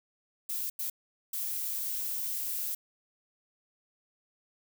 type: noise bursts at uneven times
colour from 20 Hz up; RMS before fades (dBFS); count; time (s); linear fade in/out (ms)
violet; -34; 3; 0.49-0.7 / 0.79-0.9 / 1.33-2.75; 5
effects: none